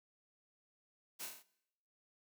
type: noise with echo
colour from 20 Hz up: white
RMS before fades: -45 dBFS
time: 1.19-1.27 s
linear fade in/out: 20 ms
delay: 27 ms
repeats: 6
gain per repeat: -3 dB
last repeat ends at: 1.432 s
effects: noise-tail reverb RT60 0.8 s tail -21 dB re dry + high-pass 200 Hz 12 dB/octave